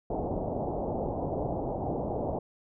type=low-pass noise; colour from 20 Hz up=white; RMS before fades=-32 dBFS; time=0.1-2.39 s; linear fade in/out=5 ms; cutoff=800 Hz; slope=48 dB/octave; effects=none